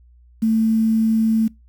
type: tone with quantisation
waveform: sine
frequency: 222.5 Hz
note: A3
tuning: 20 cents sharp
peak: -14 dBFS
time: 0.42-1.48 s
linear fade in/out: 10 ms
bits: 7
effects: noise-tail reverb RT60 0.2 s tail -24 dB re dry + added 60 Hz sine -47 dBFS peak until 1.68 s